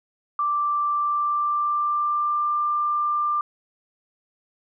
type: tone with pitch glide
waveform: sine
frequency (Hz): 1174.7 to 1189.7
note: D6 to D6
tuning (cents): 0 to +22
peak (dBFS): -20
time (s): 0.39-3.41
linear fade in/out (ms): 2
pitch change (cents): +22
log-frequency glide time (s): 0.91-2.54
effects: none